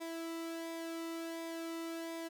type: tone with flanger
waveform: sawtooth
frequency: 330.2 Hz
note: E4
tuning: 3 cents sharp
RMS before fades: -42 dBFS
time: 0-2.29 s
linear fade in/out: 20 ms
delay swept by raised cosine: 0.69 to 1.25 ms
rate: 1.4 Hz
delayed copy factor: -0.5
effects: none